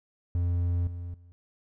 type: tone with level steps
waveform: triangle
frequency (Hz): 87.31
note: F2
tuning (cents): 0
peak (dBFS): -22 / -32 / -48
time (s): 0.35-1.32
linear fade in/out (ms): 0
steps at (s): 0.87 / 1.14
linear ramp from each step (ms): 2
effects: none